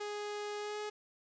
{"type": "tone with pitch glide", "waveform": "sawtooth", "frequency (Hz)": [415.3, 420.6], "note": ["G#4", "G#4"], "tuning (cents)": [0, 22], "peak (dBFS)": -34, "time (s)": [0, 0.9], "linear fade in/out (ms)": 10, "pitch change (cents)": 22, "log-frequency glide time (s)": [0.58, 0.79], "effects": ["resampled to 16000 Hz", "10-bit"]}